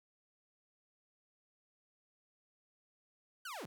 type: linear sweep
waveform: sawtooth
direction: down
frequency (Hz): 1568 to 103.7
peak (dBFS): -39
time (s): 3.45-3.66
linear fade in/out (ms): 5
effects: 13-bit